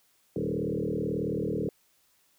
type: tone with frequency modulation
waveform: sine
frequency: 305.1 Hz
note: D#4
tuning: 34 cents flat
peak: -27 dBFS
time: 0.36-1.69 s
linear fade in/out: 2 ms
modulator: 38.4 Hz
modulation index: 4.7
effects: white hiss -67 dBFS RMS until 2.38 s